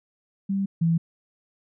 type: tone pair in turn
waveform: sine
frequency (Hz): 196 / 165.87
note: G3 / E3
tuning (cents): 0 / +11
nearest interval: minor third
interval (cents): 289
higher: first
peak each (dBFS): -22 / -18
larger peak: second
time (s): 0.49-0.66 / 0.81-0.98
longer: neither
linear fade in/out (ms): 10
effects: none